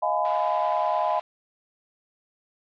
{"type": "chord", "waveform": "sine", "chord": "F half-diminished seventh", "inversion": "third", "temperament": "just", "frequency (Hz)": [628.6, 698.5, 838.1, 1005.8], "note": ["Eb5", "F5", "Ab5", "Cb6"], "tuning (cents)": [18, 0, 16, 31], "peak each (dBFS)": -27, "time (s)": [0.02, 1.2], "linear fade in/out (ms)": 10}
{"type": "band-pass noise", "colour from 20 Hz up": "pink", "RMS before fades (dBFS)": -45, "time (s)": [0.25, 1.21], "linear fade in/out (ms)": 0, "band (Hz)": [730, 3600], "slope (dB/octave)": 24}
{"effects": []}